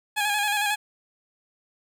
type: tone with vibrato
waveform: 15% pulse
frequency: 830 Hz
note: G#5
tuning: 1 cent flat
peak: -16 dBFS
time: 0.16-0.76 s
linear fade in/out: 20 ms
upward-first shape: square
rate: 11 Hz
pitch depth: 35 cents each way
effects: none